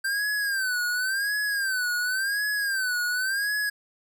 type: tone with vibrato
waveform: square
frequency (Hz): 1566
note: G6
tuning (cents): -2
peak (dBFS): -25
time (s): 0.04-3.7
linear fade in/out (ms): 10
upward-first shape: sine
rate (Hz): 0.92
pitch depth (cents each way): 130
effects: none